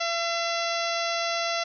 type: harmonic tone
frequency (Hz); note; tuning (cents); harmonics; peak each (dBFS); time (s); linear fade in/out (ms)
677; E5; +46; 1 / 2 / 3 / 4 / 5 / 6 / 7 / 8 / 9; -29 / -32 / -34 / -35 / -36 / -37 / -37 / -38 / -39; 0-1.64; 10
effects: none